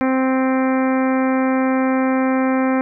harmonic tone, 261.6 Hz, C4, in tune, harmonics 1 / 2 / 3 / 4 / 5 / 6 / 7 / 8 / 9, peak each -16 / -22 / -26 / -28 / -30 / -32 / -33 / -34 / -35 dBFS, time 0.01-2.81 s, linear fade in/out 0 ms, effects none

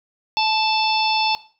harmonic tone with a mistuned harmonic, 881 Hz, A5, 2 cents sharp, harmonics 1 / 3 / 4 / 5 / 6, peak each -19 / -24 / -25 / -26 / -27 dBFS, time 0.37-1.35 s, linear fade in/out 0 ms, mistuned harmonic 1, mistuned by -16 cents, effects noise-tail reverb RT60 0.4 s tail -17 dB re dry

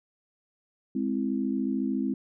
sine chord, Ab augmented, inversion none, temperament equal, 207.7 / 261.6 / 329.6 Hz, Ab3 / C4 / E4, 0 / 0 / 0 cents, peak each -30 / -28 / -33 dBFS, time 0.95-2.14 s, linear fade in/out 5 ms, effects none

